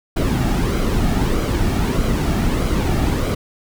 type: noise with flanger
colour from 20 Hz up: brown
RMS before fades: -18 dBFS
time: 0.16-3.35 s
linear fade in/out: 10 ms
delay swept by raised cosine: 1.1 to 2.02 ms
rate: 1.6 Hz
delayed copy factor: -0.5
effects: none